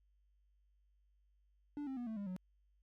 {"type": "tone with pitch steps", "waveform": "triangle", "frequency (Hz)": [291.7, 265.9, 242.5, 221.1, 201.6, 183.76], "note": ["D4", "C4", "B3", "A3", "G3", "F#3"], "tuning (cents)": [-12, 28, -31, 9, 49, -12], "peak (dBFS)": -38, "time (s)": [1.77, 2.364], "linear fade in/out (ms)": 0, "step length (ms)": 99, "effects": ["added 50 Hz sine -70 dBFS peak until 2.82 s"]}